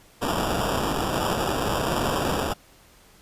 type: noise with sample-and-hold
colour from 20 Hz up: violet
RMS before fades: -25 dBFS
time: 0.21-2.54 s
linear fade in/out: 20 ms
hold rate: 2100 Hz
effects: pink hiss -54 dBFS RMS until 3.21 s + resampled to 32000 Hz